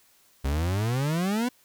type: exponential sweep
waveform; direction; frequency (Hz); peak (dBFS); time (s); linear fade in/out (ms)
40% pulse; up; 65.41 to 255; -23; 0.44-1.49; 10
effects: white hiss -61 dBFS RMS until 1.64 s